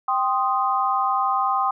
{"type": "chord", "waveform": "sine", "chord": "C minor", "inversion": "second", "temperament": "equal", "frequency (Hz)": [784, 1046.5, 1244.5], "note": ["G5", "C6", "Eb6"], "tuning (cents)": [0, 0, 0], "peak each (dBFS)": -23, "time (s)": [0.08, 1.71], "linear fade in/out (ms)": 5, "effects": []}